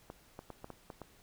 clicks, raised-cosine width 1 ms, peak -30 dBFS, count 7, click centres 0.101 / 0.391 / 0.503 / 0.644 / 0.703 / 0.902 / 1.017 s, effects pink hiss -63 dBFS RMS until 1.22 s

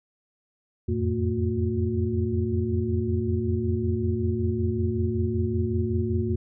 sine tone cluster, 85.5 / 90.8 / 110.7 / 226.4 / 361.6 Hz, F2 / F#2 / A2 / A3 / F#4, -36 / -32 / +11 / +50 / -40 cents, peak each -29 dBFS, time 0.88-6.36 s, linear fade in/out 10 ms, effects none

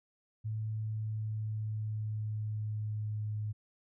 sine tone with pitch glide, 109 to 106.33 Hz, A2 to G#2, -16 to +41 cents, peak -33 dBFS, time 0.44-3.53 s, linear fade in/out 20 ms, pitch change -43 cents, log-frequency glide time 0.67-3.34 s, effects none

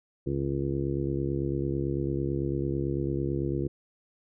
harmonic tone, 69 Hz, C#2, 7 cents flat, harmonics 1 / 2 / 3 / 4 / 5 / 6 / 7, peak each -36 / -31 / -40 / -35 / -31 / -38 / -40 dBFS, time 0.26-3.68 s, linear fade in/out 10 ms, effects none

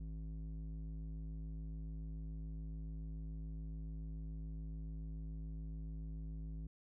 square tone with low-pass filter, 53.5 Hz, A1, 48 cents flat, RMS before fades -45 dBFS, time 0-6.67 s, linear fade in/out 5 ms, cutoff 200 Hz, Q 1.6, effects none

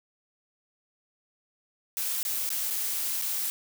blue noise with dropouts, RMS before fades -30 dBFS, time 1.97-3.5 s, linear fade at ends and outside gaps 0 ms, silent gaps 2.229-2.251 / 2.491-2.503 / 2.702-2.707 / 3.215-3.221 s, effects none

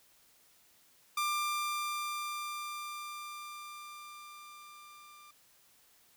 sawtooth tone with level ramp, 1190 Hz, D6, 22 cents sharp, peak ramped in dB -26 to -50 dBFS, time 1.17-5.31 s, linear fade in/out 5 ms, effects white hiss -65 dBFS RMS until 6.16 s

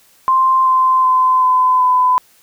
sine tone with pitch steps, 1046.5 / 1036.3 / 1026.1 / 1016.1 / 1006.2 Hz, C6 / C6 / C6 / B5 / B5, 0 / -17 / -34 / +49 / +32 cents, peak -9 dBFS, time 0.28-2.18 s, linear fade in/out 0 ms, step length 380 ms, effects white hiss -51 dBFS RMS until 2.42 s

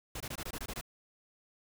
pink noise bursts, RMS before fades -40 dBFS, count 9, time 0.15-0.812 s, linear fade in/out 5 ms, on 54 ms, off 22 ms, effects none

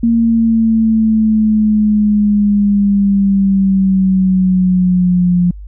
sine exponential sweep, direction down, 232 to 176.1 Hz, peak -8 dBFS, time 0.03-5.51 s, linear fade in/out 5 ms, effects added 50 Hz sine -27 dBFS peak until 5.67 s

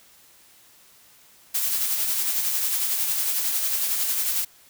blue noise with tremolo, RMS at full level -23 dBFS, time 1.54-4.45 s, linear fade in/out 10 ms, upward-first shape sine, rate 11 Hz, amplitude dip 35%, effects white hiss -54 dBFS RMS until 4.69 s

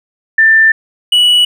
sine / triangle tone pair in turn, 1781 / 2941 Hz, A6 / F#7, +21 / -11 cents, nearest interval major sixth, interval 868 cents, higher second, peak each -4 dBFS, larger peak neither, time 0.38-0.72 / 1.12-1.45 s, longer first, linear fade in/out 5 ms, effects none

